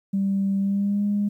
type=tone with pitch glide; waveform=sine; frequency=196 to 204.7 Hz; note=G3 to G#3; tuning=0 to -25 cents; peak=-19 dBFS; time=0.13-1.29 s; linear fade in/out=10 ms; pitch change=+75 cents; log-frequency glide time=0.59-1.04 s; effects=tanh soft clip ceiling -15 dBFS + 10-bit